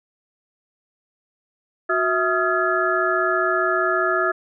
sine tone cluster, 366.8 / 654 / 1258 / 1373 / 1693 Hz, F#4 / E5 / D#6 / F6 / G#6, -15 / -14 / +19 / -30 / +33 cents, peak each -24 dBFS, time 1.89-4.32 s, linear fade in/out 10 ms, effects none

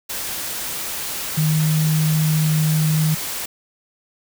sine tone in noise, 155.56 Hz, D#3, in tune, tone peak -15 dBFS, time 1.37-3.15 s, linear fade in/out 10 ms, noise white, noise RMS -27 dBFS, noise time 0.09-3.46 s, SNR +9 dB, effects none

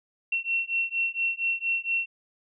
sine beating tone pair, 2716 / 2720.3 Hz, F7 / F7, -49 / -46 cents, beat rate 4.3 Hz, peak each -28 / -28 dBFS, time 0.32-2.06 s, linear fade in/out 5 ms, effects none

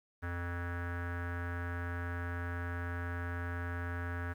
square tone with low-pass filter, 87 Hz, F2, 6 cents flat, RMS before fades -38 dBFS, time 0.22-4.34 s, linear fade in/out 20 ms, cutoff 1600 Hz, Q 6.9, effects 11-bit

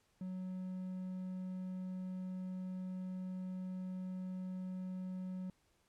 triangle tone, 185 Hz, F#3, in tune, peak -38 dBFS, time 0.21-5.5 s, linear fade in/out 2 ms, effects pink hiss -75 dBFS RMS until 5.88 s + low-pass 11000 Hz 12 dB/octave

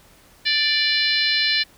harmonic tone with a mistuned harmonic, 587.3 Hz, D5, in tune, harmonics 3 / 4 / 5 / 6 / 7 / 8 / 9, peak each -24 / -25 / -26 / -27 / -21 / -30 / -30 dBFS, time 0.45-1.64 s, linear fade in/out 20 ms, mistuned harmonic 8, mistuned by +23 cents, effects pink hiss -52 dBFS RMS until 1.77 s

